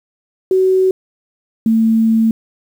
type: tone pair in turn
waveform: sine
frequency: 376.1 / 224 Hz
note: F#4 / A3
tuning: +28 / +31 cents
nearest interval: major sixth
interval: 897 cents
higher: first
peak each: -9 dBFS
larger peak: neither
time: 0.51-0.91 / 1.66-2.31 s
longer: second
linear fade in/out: 2 ms
effects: 7-bit